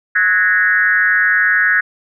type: tone with frequency modulation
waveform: sine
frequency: 1661.2 Hz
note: G#6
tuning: in tune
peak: -10 dBFS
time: 0.15-1.81 s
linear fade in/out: 10 ms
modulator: 188 Hz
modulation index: 1.2
effects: none